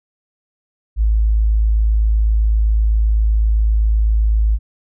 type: tone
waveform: sine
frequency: 53.9 Hz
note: A1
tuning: 35 cents flat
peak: -11 dBFS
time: 0.96-4.59 s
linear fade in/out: 50 ms
effects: none